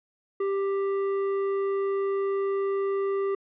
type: tone with tanh clipping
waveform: sine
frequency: 393.4 Hz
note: G4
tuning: 6 cents sharp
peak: -26 dBFS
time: 0.4-3.35 s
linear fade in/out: 5 ms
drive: 12 dB
effects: low-pass 2000 Hz 12 dB/octave